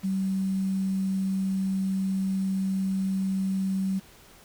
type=tone with quantisation; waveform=sine; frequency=191.6 Hz; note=G3; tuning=39 cents flat; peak=-24 dBFS; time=0.03-4 s; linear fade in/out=20 ms; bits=8; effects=pink hiss -53 dBFS RMS until 4.44 s